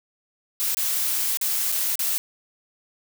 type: noise with dropouts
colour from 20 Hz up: blue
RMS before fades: -24 dBFS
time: 0.6-2.18 s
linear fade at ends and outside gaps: 0 ms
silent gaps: 0.746-0.77 / 1.372-1.413 / 1.718-1.723 / 1.955-1.992 s
effects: none